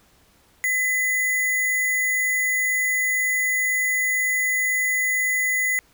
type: tone with sample-and-hold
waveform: sine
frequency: 2011 Hz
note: B6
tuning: 31 cents sharp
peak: -19 dBFS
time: 0.64-5.79 s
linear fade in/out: 0 ms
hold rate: 8820 Hz
effects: pink hiss -58 dBFS RMS until 5.93 s